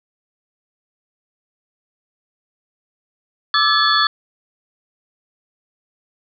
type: tone cluster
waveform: sine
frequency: 1174 / 1309 / 1714 / 3449 / 4408 Hz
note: D6 / E6 / A6 / A7 / C#8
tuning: -1 / -13 / -46 / -35 / -11 cents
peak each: -19 dBFS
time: 3.54-4.07 s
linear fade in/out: 2 ms
effects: none